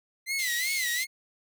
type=tone with vibrato; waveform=sawtooth; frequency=2036 Hz; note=C7; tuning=48 cents flat; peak=-24 dBFS; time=0.26-1.07 s; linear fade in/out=50 ms; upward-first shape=sine; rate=2.7 Hz; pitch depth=130 cents each way
type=high-pass noise; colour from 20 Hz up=pink; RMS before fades=-36 dBFS; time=0.38-1.05 s; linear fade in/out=20 ms; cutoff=2800 Hz; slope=24 dB/octave
effects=none